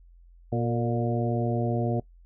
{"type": "harmonic tone with a mistuned harmonic", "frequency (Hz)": 118.6, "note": "A#2", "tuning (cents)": 30, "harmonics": [1, 2, 3, 4, 5, 6], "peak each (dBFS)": [-27, -30, -32, -33, -34, -35], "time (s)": [0.52, 2], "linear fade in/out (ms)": 5, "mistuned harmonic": 4, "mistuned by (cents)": -47, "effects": ["noise-tail reverb RT60 0.1 s tail -21 dB re dry", "added 43 Hz sine -50 dBFS peak until 2.25 s"]}